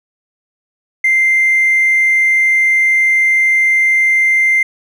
sine tone with hard clipping, 2089 Hz, C7, 3 cents flat, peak -9 dBFS, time 1.04-4.63 s, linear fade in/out 5 ms, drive 1 dB, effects none

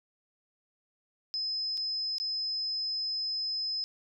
sine tone with dropouts, 5100 Hz, D#8, 42 cents sharp, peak -30 dBFS, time 1.34-3.84 s, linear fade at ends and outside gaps 0 ms, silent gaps 1.772-1.776 / 2.183-2.2 s, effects none

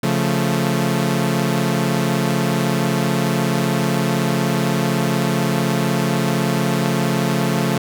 sawtooth chord, Db augmented, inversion none, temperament equal, 138.59 / 174.61 / 220 Hz, Db3 / F3 / A3, 0 / 0 / 0 cents, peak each -17 dBFS, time 0.03-7.78 s, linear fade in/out 5 ms, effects none

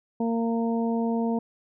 harmonic tone, 230 Hz, A#3, 23 cents flat, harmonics 1 / 2 / 3 / 4, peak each -24 / -30 / -34 / -36 dBFS, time 0.2-1.39 s, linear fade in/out 5 ms, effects none

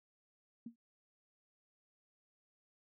sine tone with exponential decay, 233.1 Hz, A#3, in tune, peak -40 dBFS, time 0.66-0.76 s, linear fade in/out 5 ms, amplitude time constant 21 ms, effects none

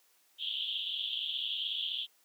white band-pass noise, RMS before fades -36 dBFS, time 0.38-2.07 s, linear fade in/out 50 ms, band 3000 to 3500 Hz, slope 96 dB/octave, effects white hiss -68 dBFS RMS until 2.24 s + high-pass 300 Hz 12 dB/octave

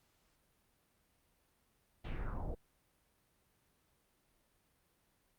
brown noise with low-pass filter sweep, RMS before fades -40 dBFS, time 2.04-2.55 s, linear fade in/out 10 ms, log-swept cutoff 3400 to 520 Hz, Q 2.9, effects pink hiss -75 dBFS RMS until 5.38 s + Opus 48 kbps

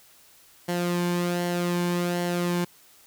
sawtooth tone with flanger, 175.4 Hz, F3, 8 cents sharp, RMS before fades -26 dBFS, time 0.68-2.65 s, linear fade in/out 10 ms, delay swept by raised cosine 0.8 to 1.56 ms, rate 1.3 Hz, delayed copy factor -0.5, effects white hiss -55 dBFS RMS until 3.06 s

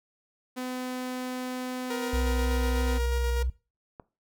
sawtooth tone, 253.3 Hz, B3, 44 cents sharp, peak -28 dBFS, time 0.56-2.99 s, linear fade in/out 20 ms
sawtooth tone with tremolo, 472.9 Hz, A#4, 25 cents sharp, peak -27 dBFS, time 1.9-3.43 s, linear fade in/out 5 ms, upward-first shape square, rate 8.2 Hz, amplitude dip 25%
sine tone with vibrato, 61.74 Hz, B1, in tune, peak -25 dBFS, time 2.13-3.5 s, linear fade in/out 5 ms, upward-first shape sine, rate 3.2 Hz, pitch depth 26 cents each way
click, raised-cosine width 1 ms, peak -28 dBFS, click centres 3.998 s
effects noise-tail reverb RT60 0.3 s tail -19 dB re dry

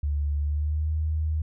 sine tone with pitch glide, 72.7 to 77.92 Hz, D2 to D#2, -17 to +3 cents, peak -23 dBFS, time 0.03-1.42 s, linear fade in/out 5 ms, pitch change +120 cents, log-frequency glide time 0.39-0.92 s, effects none

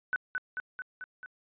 sine tone with echo, 1500 Hz, F#6, 23 cents sharp, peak -26 dBFS, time 0.13-0.16 s, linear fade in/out 0 ms, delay 220 ms, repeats 5, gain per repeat -3 dB, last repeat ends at 1.26 s, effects resampled to 8000 Hz

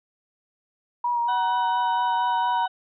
sine tone with vibrato, 955 Hz, A#5, 42 cents sharp, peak -21 dBFS, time 1.04-2.66 s, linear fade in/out 5 ms, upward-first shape sine, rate 4.3 Hz, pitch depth 25 cents each way
harmonic tone, 749 Hz, F#5, 21 cents sharp, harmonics 1 / 2 / 4 / 5, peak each -28 / -34 / -40 / -42 dBFS, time 1.28-2.68 s, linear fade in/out 10 ms
effects none

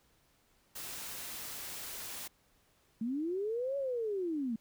white noise, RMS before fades -43 dBFS, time 0.75-2.28 s, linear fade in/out 10 ms
sine linear two-way sweep, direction up then down, 214.8 to 565 to 214.8 Hz, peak -32 dBFS, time 3.01-4.56 s, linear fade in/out 5 ms, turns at 3.77 s
effects pink hiss -70 dBFS RMS until 4.6 s

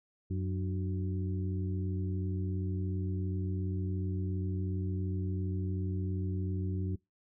harmonic tone with a mistuned harmonic, 92.7 Hz, F#2, 4 cents sharp, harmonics 1 / 2 / 3 / 4, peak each -32 / -38 / -42 / -44 dBFS, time 0.3-6.96 s, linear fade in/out 10 ms, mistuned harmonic 3, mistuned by +94 cents, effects noise-tail reverb RT60 0.2 s tail -24 dB re dry

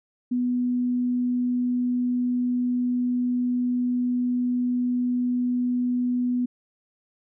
sine tone, 246.9 Hz, B3, in tune, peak -21 dBFS, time 0.31-6.46 s, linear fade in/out 10 ms, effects none

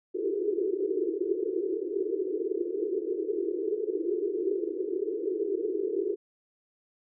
white band-pass noise, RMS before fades -30 dBFS, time 0.14-6.16 s, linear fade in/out 20 ms, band 330 to 440 Hz, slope 96 dB/octave, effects none

